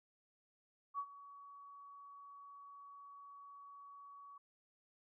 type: tone with ADSR envelope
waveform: sine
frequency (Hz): 1129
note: C#6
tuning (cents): +31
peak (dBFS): -36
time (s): 0.94-4.38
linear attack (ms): 46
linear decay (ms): 66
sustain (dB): -17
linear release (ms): 5
effects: none